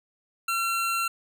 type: tone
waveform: 25% pulse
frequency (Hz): 1360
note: F6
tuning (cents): -46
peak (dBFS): -21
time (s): 0.48-1.08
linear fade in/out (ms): 5
effects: none